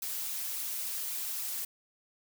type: noise with flanger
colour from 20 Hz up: blue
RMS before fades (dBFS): -36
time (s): 0.02-1.65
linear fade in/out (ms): 5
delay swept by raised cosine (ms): 0.77 to 4.97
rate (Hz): 3.6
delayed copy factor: +0.6
effects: none